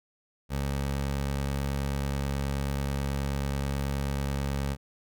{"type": "tone", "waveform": "20% pulse", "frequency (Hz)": 69.3, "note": "C#2", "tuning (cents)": 0, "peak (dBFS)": -23, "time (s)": [0.49, 4.77], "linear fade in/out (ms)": 50, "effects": []}